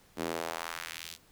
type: tone with high-pass filter sweep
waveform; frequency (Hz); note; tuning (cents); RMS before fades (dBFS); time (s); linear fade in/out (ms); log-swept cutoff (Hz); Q
square; 41.4; E1; +8; -38; 0.16-1.18; 50; 260 to 4200; 1.2
effects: pink hiss -62 dBFS RMS until 1.31 s